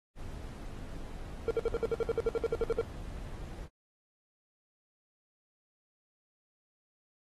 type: noise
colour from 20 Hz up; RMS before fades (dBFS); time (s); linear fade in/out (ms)
brown; -42; 0.15-3.69; 50
type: tone bursts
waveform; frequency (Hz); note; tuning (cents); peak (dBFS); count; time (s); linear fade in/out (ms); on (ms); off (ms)
triangle; 458.7; A#4; -28; -24; 16; 1.48-2.812; 0; 27; 60
effects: AAC 32 kbps